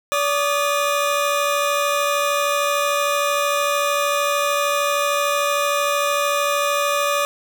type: tone pair together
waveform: 25% pulse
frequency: 574.4 / 1222 Hz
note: D5 / D#6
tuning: -39 / -32 cents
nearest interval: octave + minor second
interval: 1307 cents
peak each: -16 / -18 dBFS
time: 0.12-7.25 s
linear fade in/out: 0 ms
effects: none